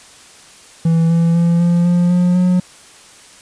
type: tone with pitch steps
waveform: triangle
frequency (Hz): 164.81 / 167.4 / 170.03 / 172.7 / 175.42 / 178.18 / 180.98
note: E3 / E3 / F3 / F3 / F3 / F3 / F#3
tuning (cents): 0 / +27 / -46 / -19 / +8 / +35 / -38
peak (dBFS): -8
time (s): 0.85-2.6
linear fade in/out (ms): 5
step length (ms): 250
effects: white hiss -42 dBFS RMS until 3.41 s + resampled to 22050 Hz